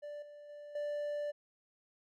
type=tone with level steps; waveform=triangle; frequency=587.3 Hz; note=D5; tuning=in tune; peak=-40 / -48 / -45 / -33 dBFS; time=0.02-1.32 s; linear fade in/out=20 ms; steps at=0.22 / 0.49 / 0.75 s; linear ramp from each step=5 ms; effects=none